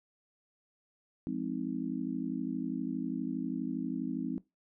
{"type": "chord", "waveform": "sine", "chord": "F minor seventh", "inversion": "none", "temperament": "just", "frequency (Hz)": [174.61, 209.5, 261.9, 314.3], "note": ["F3", "Ab3", "C4", "Eb4"], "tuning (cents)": [0, 15, 2, 18], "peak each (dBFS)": [-40, -39, -35, -39], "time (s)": [1.27, 4.38], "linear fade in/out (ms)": 0, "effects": ["noise-tail reverb RT60 0.2 s tail -19 dB re dry"]}